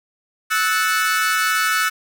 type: chord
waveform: 40% pulse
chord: F# minor seventh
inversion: third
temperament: equal with one note detuned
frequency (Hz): 1304.1 / 1480 / 1760 / 2217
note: E6 / F#6 / A6 / C#7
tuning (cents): -19 / 0 / 0 / 0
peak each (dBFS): -20 / -20 / -24 / -25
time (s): 0.5-1.9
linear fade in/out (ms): 20
effects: none